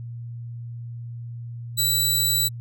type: tone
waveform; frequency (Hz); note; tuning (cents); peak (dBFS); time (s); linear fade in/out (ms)
15% pulse; 3951; B7; 0; -12; 1.77-2.49; 20
effects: added 118 Hz sine -32 dBFS peak until 2.6 s